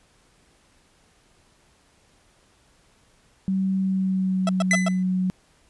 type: tone with pitch glide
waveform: sine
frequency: 190.9 to 184.93 Hz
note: G3 to F#3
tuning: -46 to -1 cents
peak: -20 dBFS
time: 3.48-5.3 s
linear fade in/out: 0 ms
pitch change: -55 cents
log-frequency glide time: 3.8-4.77 s
type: tone bursts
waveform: 30% pulse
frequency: 659.3 Hz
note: E5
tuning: in tune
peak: -19 dBFS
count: 4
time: 4.47-4.884 s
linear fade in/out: 2 ms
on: 21 ms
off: 110 ms
type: tone with exponential decay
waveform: 45% pulse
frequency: 2009 Hz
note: B6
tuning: 29 cents sharp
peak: -15 dBFS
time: 4.71-5.03 s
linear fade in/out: 1 ms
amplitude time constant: 68 ms
effects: pink hiss -60 dBFS RMS until 5.69 s + resampled to 24000 Hz